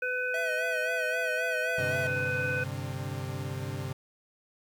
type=harmonic tone; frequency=501 Hz; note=B4; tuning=25 cents sharp; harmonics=1 / 3 / 5; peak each=-34 / -30 / -36 dBFS; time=0.02-2.64 s; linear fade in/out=5 ms
type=tone with vibrato; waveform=square; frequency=643 Hz; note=E5; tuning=43 cents flat; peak=-34 dBFS; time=0.34-2.07 s; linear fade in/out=2 ms; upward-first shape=sine; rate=3.8 Hz; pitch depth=70 cents each way
type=chord; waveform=40% pulse; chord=G suspended fourth; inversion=none; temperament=equal with one note detuned; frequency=98 / 130.81 / 148.62 Hz; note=G2 / C3 / D3; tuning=0 / 0 / +21 cents; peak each=-37 / -35 / -39 dBFS; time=1.78-3.93 s; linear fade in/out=5 ms
effects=10-bit